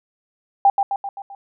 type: tone with echo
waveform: sine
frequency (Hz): 795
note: G5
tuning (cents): +24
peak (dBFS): -9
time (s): 0.65-0.7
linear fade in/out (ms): 2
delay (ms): 130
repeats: 5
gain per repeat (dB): -5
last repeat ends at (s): 1.35
effects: none